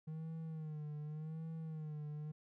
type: tone with vibrato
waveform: triangle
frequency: 155.56 Hz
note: D#3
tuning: in tune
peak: -40 dBFS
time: 0.07-2.32 s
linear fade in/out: 10 ms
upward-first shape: sine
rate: 0.87 Hz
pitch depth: 71 cents each way
effects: none